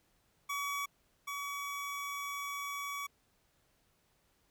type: tone pair in turn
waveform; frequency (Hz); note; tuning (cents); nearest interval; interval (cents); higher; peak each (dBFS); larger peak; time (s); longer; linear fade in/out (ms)
25% pulse; 1134 / 1134; C#6 / C#6; +39 / +39; unison; 0; neither; -31 / -34; first; 0.49-0.86 / 1.27-3.07; second; 10
effects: pink hiss -73 dBFS RMS until 4.5 s